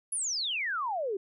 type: exponential sweep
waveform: sine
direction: down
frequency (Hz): 10840 to 370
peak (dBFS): -29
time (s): 0.12-1.17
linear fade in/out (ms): 5
effects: none